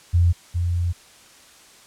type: tone pair in turn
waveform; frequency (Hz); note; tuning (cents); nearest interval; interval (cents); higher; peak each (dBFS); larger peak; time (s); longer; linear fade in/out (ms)
sine; 86.5 / 86.93; F2 / F2; -16 / -7; unison; 9; second; -13 / -19; first; 0.13-0.33 / 0.54-0.93; second; 20
effects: white hiss -49 dBFS RMS until 1.86 s + low-pass 9000 Hz 12 dB/octave